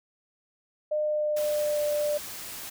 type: tone with pitch glide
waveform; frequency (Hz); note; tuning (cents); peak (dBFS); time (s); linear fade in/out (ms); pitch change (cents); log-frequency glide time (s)
sine; 606 to 592.5; D#5 to D5; -46 to +15; -24; 0.91-2.18; 10; -39; 1.03-1.86
type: noise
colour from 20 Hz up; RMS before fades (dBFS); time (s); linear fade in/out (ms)
white; -39; 1.36-2.7; 10
effects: none